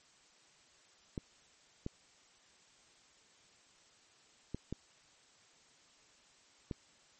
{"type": "clicks", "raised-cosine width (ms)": 3, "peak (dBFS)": -25, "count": 5, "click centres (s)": [1.178, 1.864, 4.546, 4.726, 6.712], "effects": ["white hiss -65 dBFS RMS until 7.19 s", "MP3 32 kbps"]}